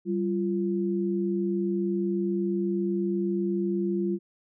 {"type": "tone pair together", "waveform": "sine", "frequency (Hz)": [194.07, 345.8], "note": ["G3", "F4"], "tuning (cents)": [-17, -17], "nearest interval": "minor seventh", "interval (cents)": 1000, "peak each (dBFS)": -27, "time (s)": [0.05, 4.19], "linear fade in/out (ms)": 50, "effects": []}